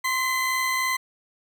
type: tone pair together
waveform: 40% pulse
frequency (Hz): 1046.5 / 2030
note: C6 / B6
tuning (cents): 0 / +47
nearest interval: major seventh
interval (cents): 1147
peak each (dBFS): -25 / -24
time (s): 0.04-0.97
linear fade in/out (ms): 10
effects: none